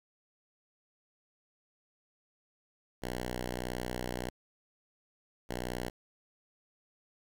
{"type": "tone pair in turn", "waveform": "5% pulse", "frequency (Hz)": [61.6, 61.28], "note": ["B1", "B1"], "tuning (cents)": [-4, -13], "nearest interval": "unison", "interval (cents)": 9, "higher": "first", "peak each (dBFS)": -24, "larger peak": "neither", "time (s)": [[3.02, 4.3], [5.49, 5.9]], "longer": "first", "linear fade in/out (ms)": 10, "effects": ["11-bit"]}